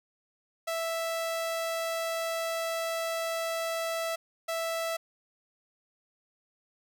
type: tone pair in turn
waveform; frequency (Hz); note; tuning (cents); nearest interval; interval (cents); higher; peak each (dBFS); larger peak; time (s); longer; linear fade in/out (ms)
sawtooth; 659.3 / 659.3; E5 / E5; 0 / 0; unison; 0; neither; -26; neither; 0.67-4.16 / 4.48-4.97; first; 10
effects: none